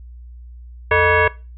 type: tone with frequency modulation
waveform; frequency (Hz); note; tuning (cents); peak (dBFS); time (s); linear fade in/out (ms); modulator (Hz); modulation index
sine; 615; D#5; -20; -11; 0.91-1.28; 5; 529; 3.2
effects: noise-tail reverb RT60 0.3 s tail -21 dB re dry + added 60 Hz sine -35 dBFS peak until 1.57 s